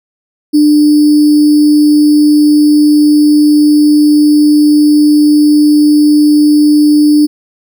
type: tone with sample-and-hold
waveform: sine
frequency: 298.2 Hz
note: D4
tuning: 27 cents sharp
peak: -3 dBFS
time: 0.53-7.27 s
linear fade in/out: 20 ms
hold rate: 4900 Hz
effects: none